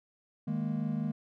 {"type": "chord", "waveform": "triangle", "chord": "D# suspended fourth", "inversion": "none", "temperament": "equal", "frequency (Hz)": [155.56, 207.7, 233.1], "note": ["D#3", "G#3", "A#3"], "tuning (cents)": [0, 0, 0], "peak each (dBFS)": -32, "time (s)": [0.47, 1.12], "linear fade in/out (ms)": 10, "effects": ["tanh soft clip ceiling -20 dBFS"]}